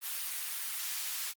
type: high-pass noise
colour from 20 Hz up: white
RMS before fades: -37 dBFS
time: 0.01-1.34 s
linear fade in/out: 50 ms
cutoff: 1300 Hz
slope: 12 dB/octave
effects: Opus 32 kbps